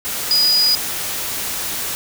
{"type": "tone in noise", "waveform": "sine", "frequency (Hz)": 4929, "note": "D#8", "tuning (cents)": -17, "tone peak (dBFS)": -12, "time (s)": [0.31, 0.75], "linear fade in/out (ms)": 0, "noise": "white", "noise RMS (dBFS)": -24, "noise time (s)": [0.05, 1.95], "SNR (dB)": 9, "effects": []}